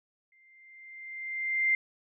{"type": "tone with exponential growth", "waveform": "sine", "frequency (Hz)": 2093, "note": "C7", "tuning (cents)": 0, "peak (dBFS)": -21, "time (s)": [0.32, 1.75], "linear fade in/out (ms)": 2, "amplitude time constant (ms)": 310, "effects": []}